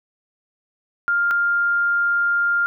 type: tone pair in turn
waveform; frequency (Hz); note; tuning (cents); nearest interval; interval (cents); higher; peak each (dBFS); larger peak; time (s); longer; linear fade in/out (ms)
sine; 1401 / 1401; F6 / F6; +5 / +5; unison; 0; neither; -16; neither; 1.08-1.31 / 1.31-2.66; second; 0
effects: none